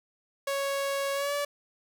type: tone with pitch glide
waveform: sawtooth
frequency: 554.4 to 575.6 Hz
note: C#5 to D5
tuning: 0 to -35 cents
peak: -24 dBFS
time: 0.47-1.45 s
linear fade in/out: 5 ms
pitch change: +65 cents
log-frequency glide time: 1.14-1.34 s
effects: none